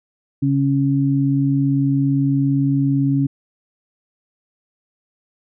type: tone pair together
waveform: sine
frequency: 138.59 / 276.3 Hz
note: C#3 / C#4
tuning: 0 / -6 cents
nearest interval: octave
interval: 1194 cents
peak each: -17 dBFS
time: 0.42-3.27 s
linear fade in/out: 10 ms
effects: none